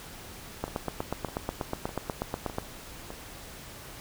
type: two click trains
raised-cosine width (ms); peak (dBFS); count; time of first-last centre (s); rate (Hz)
1; -15 / -24; 17 / 5; 0.64-2.584 / 0.68-3.104; 8.23 / 1.65
effects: pink hiss -45 dBFS RMS until 4 s